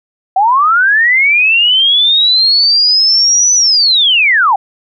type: linear two-way sweep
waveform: sine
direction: up then down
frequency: 737 to 6030 to 737 Hz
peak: -6 dBFS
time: 0.36-4.56 s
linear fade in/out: 5 ms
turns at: 3.54 s
effects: none